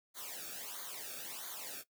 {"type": "noise with flanger", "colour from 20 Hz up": "white", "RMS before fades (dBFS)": -45, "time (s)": [0.14, 1.84], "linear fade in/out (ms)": 50, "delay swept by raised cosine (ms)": [0.37, 1.01], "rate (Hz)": 1.5, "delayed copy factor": -0.9, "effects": ["noise-tail reverb RT60 0.1 s tail -17 dB re dry"]}